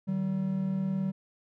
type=tone pair together; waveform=triangle; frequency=152 / 191.3 Hz; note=D#3 / G3; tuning=-40 / -42 cents; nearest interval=major third; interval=398 cents; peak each=-33 / -26 dBFS; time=0.07-1.12 s; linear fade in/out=20 ms; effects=none